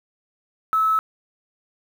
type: tone with quantisation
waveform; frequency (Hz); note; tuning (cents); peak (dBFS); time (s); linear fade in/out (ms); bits
sine; 1300; E6; -24; -16; 0.73-0.99; 0; 7
effects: none